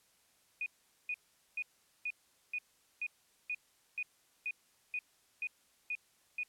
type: tone bursts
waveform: sine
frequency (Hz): 2473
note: D#7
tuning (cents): -11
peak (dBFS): -34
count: 13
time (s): 0.61-6.433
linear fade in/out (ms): 2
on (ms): 51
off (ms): 430
effects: white hiss -70 dBFS RMS until 6.48 s + low-pass 12000 Hz 12 dB/octave